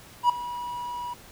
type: tone with ADSR envelope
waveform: triangle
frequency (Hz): 970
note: B5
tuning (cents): -31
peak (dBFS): -12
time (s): 0.23-1.14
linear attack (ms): 65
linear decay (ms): 4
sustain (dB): -17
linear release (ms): 11
effects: pink hiss -49 dBFS RMS until 1.31 s